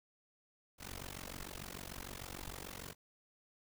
pink noise with amplitude modulation, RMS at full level -43 dBFS, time 0.78-2.95 s, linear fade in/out 50 ms, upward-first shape sine, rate 46.7 Hz, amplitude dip 100%, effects none

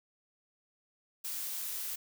blue noise, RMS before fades -38 dBFS, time 1.24-1.96 s, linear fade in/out 10 ms, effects none

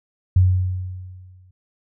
sine tone with exponential decay, 92 Hz, F#2, 9 cents flat, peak -9 dBFS, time 0.36-1.51 s, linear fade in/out 5 ms, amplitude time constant 250 ms, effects none

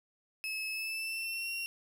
35% pulse tone with pitch glide, 2590 to 2744 Hz, E7 to F7, -31 to -31 cents, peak -33 dBFS, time 0.44-1.66 s, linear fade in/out 0 ms, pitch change +100 cents, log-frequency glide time 0.7-1.52 s, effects none

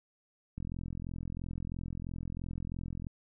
click train, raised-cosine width 5 ms, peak -27 dBFS, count 108, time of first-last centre 0.58-3.068 s, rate 43 Hz, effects none

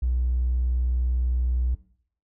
triangle tone, 61.74 Hz, B1, in tune, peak -17 dBFS, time 0.02-1.75 s, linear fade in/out 10 ms, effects noise-tail reverb RT60 0.6 s tail -21 dB re dry + tanh soft clip ceiling -18 dBFS

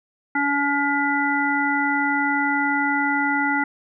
harmonic tone, 284.3 Hz, C#4, 44 cents sharp, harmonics 1 / 3 / 5 / 7, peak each -24 / -24 / -24 / -24 dBFS, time 0.35-3.64 s, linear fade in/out 5 ms, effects none

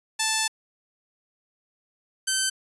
5% pulse tone pair in turn, 880 / 1542.4 Hz, A5 / G6, 0 / -28 cents, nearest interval minor seventh, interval 972 cents, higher second, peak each -10 dBFS, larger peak neither, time 0.19-0.48 / 2.27-2.5 s, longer first, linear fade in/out 10 ms, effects resampled to 24000 Hz

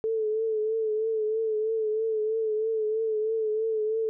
sine tone with vibrato, 437.8 Hz, A4, 9 cents flat, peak -24 dBFS, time 0.04-4.09 s, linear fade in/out 0 ms, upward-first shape triangle, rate 3.1 Hz, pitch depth 52 cents each way, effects none

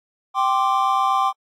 triangle chord, G suspended fourth, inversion none, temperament equal with one note detuned, 780.8 / 1046.5 / 1174.7 Hz, G5 / C6 / D6, -7 / 0 / 0 cents, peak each -19 / -19 / -19 dBFS, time 0.34-1.33 s, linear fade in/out 50 ms, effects AAC 64 kbps

